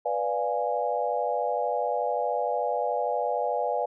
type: chord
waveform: sine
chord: B diminished seventh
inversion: none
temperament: equal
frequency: 493.9 / 587.3 / 698.5 / 830.6 Hz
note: B4 / D5 / F5 / Ab5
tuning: 0 / 0 / 0 / 0 cents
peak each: -30 dBFS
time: 0.05-3.86 s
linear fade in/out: 10 ms
effects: none